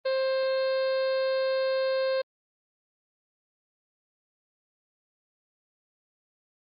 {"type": "harmonic tone", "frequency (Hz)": 528, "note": "C5", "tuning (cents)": 16, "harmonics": [1, 2, 3, 4, 5, 6, 7, 8, 9], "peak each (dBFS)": [-24, -39, -39, -47, -45, -51, -46, -41, -52], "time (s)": [0.05, 2.22], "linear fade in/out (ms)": 10, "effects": ["Opus 24 kbps"]}